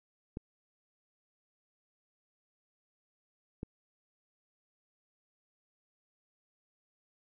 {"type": "clicks", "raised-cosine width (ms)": 3, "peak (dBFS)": -25, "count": 2, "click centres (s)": [0.371, 3.631], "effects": []}